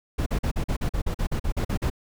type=noise bursts; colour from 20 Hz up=brown; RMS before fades=-24 dBFS; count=14; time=0.18-1.901 s; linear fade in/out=10 ms; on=83 ms; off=43 ms; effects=none